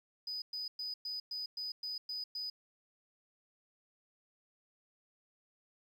sine tone bursts, 4978 Hz, D#8, in tune, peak -36 dBFS, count 9, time 0.27-2.5 s, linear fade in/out 5 ms, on 150 ms, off 110 ms, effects tanh soft clip ceiling -34 dBFS + 11-bit

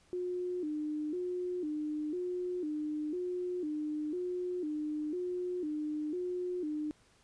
sine tone with vibrato, 330 Hz, E4, 2 cents sharp, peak -33 dBFS, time 0.13-6.91 s, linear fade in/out 0 ms, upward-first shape square, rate 1 Hz, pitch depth 150 cents each way, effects pink hiss -66 dBFS RMS until 7.23 s + resampled to 22050 Hz

